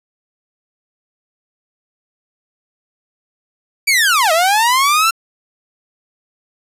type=linear two-way sweep; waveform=sawtooth; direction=down then up; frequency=2349 to 622.3 to 1369 Hz; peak=-7 dBFS; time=3.87-5.11 s; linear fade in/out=10 ms; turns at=4.32 s; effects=resampled to 32000 Hz